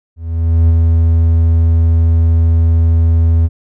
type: tone with ADSR envelope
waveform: triangle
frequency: 82.41 Hz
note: E2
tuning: in tune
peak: -3 dBFS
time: 0.16-3.49 s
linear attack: 530 ms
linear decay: 27 ms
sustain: -2 dB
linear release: 38 ms
effects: none